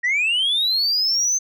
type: linear sweep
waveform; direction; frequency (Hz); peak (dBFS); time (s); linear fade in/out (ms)
sine; up; 1864.7 to 6270; -15; 0.03-1.39; 20
effects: tanh soft clip ceiling -15 dBFS